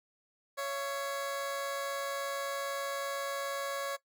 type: tone pair together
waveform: 20% pulse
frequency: 556.6 / 679 Hz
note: C#5 / F5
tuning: +7 / -49 cents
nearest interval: minor third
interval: 344 cents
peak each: -29 / -40 dBFS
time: 0.57-3.97 s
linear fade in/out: 20 ms
effects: noise-tail reverb RT60 0.1 s tail -18 dB re dry